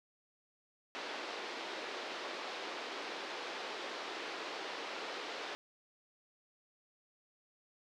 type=band-pass noise; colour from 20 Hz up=pink; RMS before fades=-43 dBFS; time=0.95-5.55 s; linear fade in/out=0 ms; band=340 to 4700 Hz; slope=24 dB/octave; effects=none